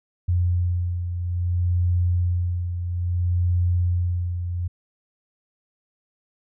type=beating tone pair; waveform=sine; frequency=88.2 / 88.8 Hz; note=F2 / F2; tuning=+18 / +29 cents; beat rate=0.6 Hz; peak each=-20 / -28 dBFS; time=0.28-4.68 s; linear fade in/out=10 ms; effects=none